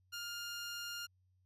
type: tone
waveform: 15% pulse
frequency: 1408 Hz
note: F6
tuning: 14 cents sharp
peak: -35 dBFS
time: 0.12-1.07 s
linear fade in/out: 20 ms
effects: added 92 Hz sine -70 dBFS peak until 1.45 s + resampled to 32000 Hz